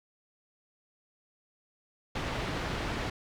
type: low-pass noise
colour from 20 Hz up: pink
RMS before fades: -34 dBFS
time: 2.15-3.1 s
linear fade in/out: 5 ms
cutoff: 3400 Hz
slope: 12 dB/octave
effects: none